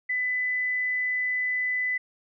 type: tone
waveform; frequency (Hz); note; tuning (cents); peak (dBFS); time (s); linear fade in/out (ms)
sine; 2001; B6; +22; -24; 0.09-1.98; 10
effects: none